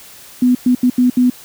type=tone bursts at uneven times; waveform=sine; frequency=249 Hz; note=B3; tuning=14 cents sharp; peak=-8 dBFS; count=5; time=0.42-0.55 / 0.66-0.75 / 0.83-0.9 / 0.98-1.1 / 1.17-1.3 s; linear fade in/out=5 ms; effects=white hiss -39 dBFS RMS until 1.44 s